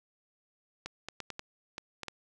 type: clicks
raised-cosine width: 0.2 ms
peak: -21 dBFS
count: 8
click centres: 0.86 / 1.086 / 1.203 / 1.303 / 1.394 / 1.781 / 2.033 / 2.083 s
effects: none